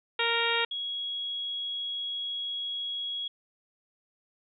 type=harmonic tone; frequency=465.3 Hz; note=A#4; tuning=3 cents flat; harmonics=1 / 2 / 3 / 4 / 5 / 6 / 7 / 8; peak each=-33 / -33 / -33 / -33 / -33 / -33 / -33 / -33 dBFS; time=0.19-0.65 s; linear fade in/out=5 ms
type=tone; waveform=sine; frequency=3322 Hz; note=G#7; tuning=in tune; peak=-31 dBFS; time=0.71-3.28 s; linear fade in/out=5 ms
effects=none